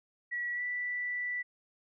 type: tone with pitch glide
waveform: sine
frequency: 1933 to 1969.1 Hz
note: B6 to B6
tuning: -38 to -6 cents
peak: -32 dBFS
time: 0.31-1.43 s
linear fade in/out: 20 ms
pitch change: +32 cents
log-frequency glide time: 0.53-0.62 s
effects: none